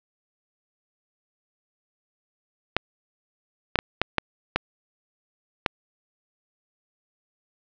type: clicks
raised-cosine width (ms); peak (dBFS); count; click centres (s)
0.3; -3; 7; 2.766 / 3.757 / 3.789 / 4.016 / 4.183 / 4.56 / 5.662
effects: low-pass 4000 Hz 12 dB/octave